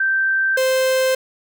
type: tone pair in turn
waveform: sine / 45% pulse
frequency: 1562 / 521.3 Hz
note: G6 / C5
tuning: -7 / -6 cents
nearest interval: octave + perfect fifth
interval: 1899 cents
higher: first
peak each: -15 dBFS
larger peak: neither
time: 0-0.57 / 0.57-1.15 s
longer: second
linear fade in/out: 5 ms
effects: none